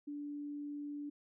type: tone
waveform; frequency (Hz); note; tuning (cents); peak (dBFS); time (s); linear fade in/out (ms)
sine; 290.9; D4; -16; -40; 0.07-1.1; 10
effects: none